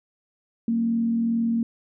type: tone with frequency modulation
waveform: sine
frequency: 230 Hz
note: A#3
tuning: 23 cents flat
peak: -20 dBFS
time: 0.68-1.63 s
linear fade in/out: 2 ms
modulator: 42.3 Hz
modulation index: 0.29
effects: none